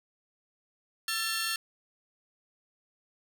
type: tone cluster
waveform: sawtooth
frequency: 1342 / 1763 / 2729 / 3216 / 4393 Hz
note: E6 / A6 / F7 / G7 / C#8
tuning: +31 / +3 / -41 / +44 / -16 cents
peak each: -34 / -32 / -34 / -36 / -31 dBFS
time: 1.08-1.56 s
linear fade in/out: 2 ms
effects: none